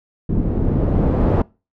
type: noise with low-pass filter sweep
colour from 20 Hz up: pink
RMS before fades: -17 dBFS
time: 0.29-1.42 s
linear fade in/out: 5 ms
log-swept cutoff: 240 to 680 Hz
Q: 0.9
effects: noise-tail reverb RT60 0.3 s tail -24 dB re dry